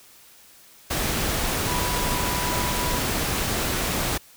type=tone in noise; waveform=sine; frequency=982 Hz; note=B5; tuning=10 cents flat; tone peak=-30 dBFS; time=1.67-2.99 s; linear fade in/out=10 ms; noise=pink; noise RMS=-25 dBFS; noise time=0.9-4.18 s; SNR=-8 dB; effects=white hiss -51 dBFS RMS until 4.36 s